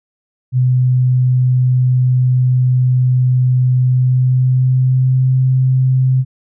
sine tone with pitch glide, 126.8 to 129.84 Hz, B2 to C3, +46 to -13 cents, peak -9 dBFS, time 0.52-6.25 s, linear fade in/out 50 ms, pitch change +41 cents, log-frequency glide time 3.8-5.34 s, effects none

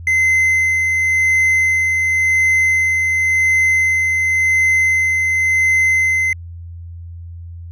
triangle tone with tremolo, 2061 Hz, C7, 27 cents flat, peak -9 dBFS, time 0.07-6.33 s, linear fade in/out 2 ms, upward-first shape sine, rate 0.92 Hz, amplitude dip 30%, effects added 85 Hz sine -29 dBFS peak until 7.71 s

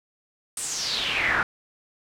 brown noise with band-pass filter sweep, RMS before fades -26 dBFS, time 0.57-1.43 s, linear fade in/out 2 ms, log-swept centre 9200 to 1400 Hz, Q 4.6, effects none

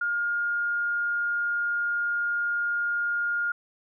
sine tone, 1417 Hz, F6, 25 cents sharp, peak -24 dBFS, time 0.01-3.52 s, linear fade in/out 5 ms, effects none

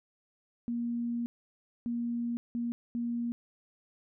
sine tone bursts at uneven times, 236.7 Hz, A#3, 27 cents sharp, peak -30 dBFS, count 4, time 0.68-1.26 / 1.86-2.37 / 2.55-2.72 / 2.95-3.32 s, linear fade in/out 0 ms, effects none

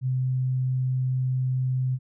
sine tone, 128.9 Hz, C3, 26 cents flat, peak -22 dBFS, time 0.01-1.99 s, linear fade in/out 50 ms, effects none

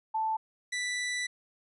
sine / sawtooth tone pair in turn, 880 / 1975.5 Hz, A5 / B6, 0 / 0 cents, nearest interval octave + major second, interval 1400 cents, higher second, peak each -27 dBFS, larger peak neither, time 0.14-0.37 / 0.72-1.27 s, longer second, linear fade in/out 10 ms, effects resampled to 24000 Hz

